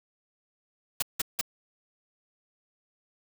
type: noise bursts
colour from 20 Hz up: white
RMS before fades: -27 dBFS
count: 3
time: 1-1.412 s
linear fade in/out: 5 ms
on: 24 ms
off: 170 ms
effects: none